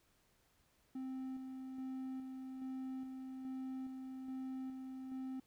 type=tone with tremolo; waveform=triangle; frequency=261.6 Hz; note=C4; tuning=in tune; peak=-39 dBFS; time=0.95-5.4 s; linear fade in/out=5 ms; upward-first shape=square; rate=1.2 Hz; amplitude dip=35%; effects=pink hiss -74 dBFS RMS until 5.46 s